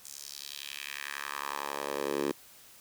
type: tone with high-pass filter sweep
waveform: 10% pulse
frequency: 71 Hz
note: C#2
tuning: 42 cents sharp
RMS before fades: -37 dBFS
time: 0.04-2.32 s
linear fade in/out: 10 ms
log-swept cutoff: 7200 to 320 Hz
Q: 2
effects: white hiss -55 dBFS RMS until 2.8 s